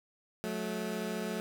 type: tone pair together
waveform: 20% pulse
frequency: 182.67 / 217.1 Hz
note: F#3 / A3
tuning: -22 / -23 cents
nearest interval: minor third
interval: 299 cents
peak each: -33 / -31 dBFS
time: 0.44-1.4 s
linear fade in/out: 0 ms
effects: none